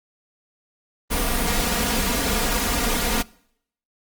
pink noise with comb filter, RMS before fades -22 dBFS, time 1.1-3.23 s, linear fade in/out 20 ms, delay 4.2 ms, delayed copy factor +0.8, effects noise-tail reverb RT60 0.7 s tail -24 dB re dry + Opus 32 kbps

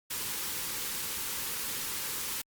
white band-stop noise, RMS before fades -35 dBFS, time 0.1-2.42 s, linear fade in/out 10 ms, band 560 to 790 Hz, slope 96 dB/octave, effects Opus 48 kbps

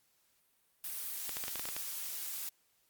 blue noise, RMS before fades -40 dBFS, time 0.84-2.49 s, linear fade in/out 2 ms
clicks, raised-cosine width 0.2 ms, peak -22 dBFS, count 9, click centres 1.293 / 1.369 / 1.439 / 1.481 / 1.557 / 1.595 / 1.655 / 1.688 / 1.765 s
effects white hiss -73 dBFS RMS until 2.89 s + Opus 48 kbps

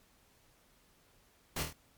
pink noise with echo, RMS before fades -36 dBFS, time 1.56-1.63 s, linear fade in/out 5 ms, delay 25 ms, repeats 4, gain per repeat -4 dB, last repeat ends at 1.73 s, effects pink hiss -67 dBFS RMS until 1.97 s + MP3 96 kbps

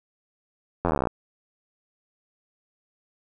slowing click train, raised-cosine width 1 ms, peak -9 dBFS, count 17, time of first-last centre 0.85-1.072 s, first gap 11 ms, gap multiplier 1.03, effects none

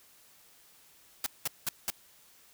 white noise bursts, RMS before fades -31 dBFS, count 4, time 1.24-1.902 s, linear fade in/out 2 ms, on 23 ms, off 190 ms, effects white hiss -60 dBFS RMS until 2.53 s

